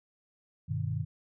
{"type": "chord", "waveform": "sine", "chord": "G augmented", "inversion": "none", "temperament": "just", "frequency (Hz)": [98, 122.5, 153.12], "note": ["G2", "B2", "D#3"], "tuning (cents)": [0, -14, -27], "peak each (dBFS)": -34, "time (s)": [0.68, 1.05], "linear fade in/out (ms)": 20, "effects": []}